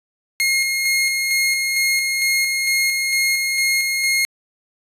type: tone with tremolo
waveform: sawtooth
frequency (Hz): 2146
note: C7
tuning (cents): +43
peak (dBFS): -12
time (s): 0.4-4.25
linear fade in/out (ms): 0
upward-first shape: square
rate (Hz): 2.2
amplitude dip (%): 30
effects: resampled to 32000 Hz